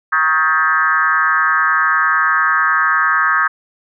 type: tone with frequency modulation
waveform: sine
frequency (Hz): 1426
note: F6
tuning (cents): +36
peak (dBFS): -11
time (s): 0.12-3.48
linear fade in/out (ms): 10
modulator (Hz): 161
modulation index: 2.1
effects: none